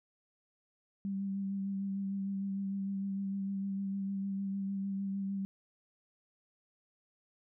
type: tone with vibrato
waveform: sine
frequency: 196 Hz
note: G3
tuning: in tune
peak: -33 dBFS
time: 1.05-5.45 s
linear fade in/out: 0 ms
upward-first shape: sine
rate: 6.6 Hz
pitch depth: 19 cents each way
effects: none